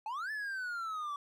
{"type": "exponential two-way sweep", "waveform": "triangle", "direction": "up then down", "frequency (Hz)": [833, 1760, 1139], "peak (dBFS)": -34, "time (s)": [0.06, 1.16], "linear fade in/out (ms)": 2, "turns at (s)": 0.31, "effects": []}